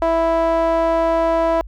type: tone with band-pass filter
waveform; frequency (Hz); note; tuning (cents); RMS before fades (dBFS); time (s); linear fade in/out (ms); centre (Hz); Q
sawtooth; 329.6; E4; 0; -17; 0.02-1.61; 0; 770; 3.7
effects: added 50 Hz sine -32 dBFS peak until 1.67 s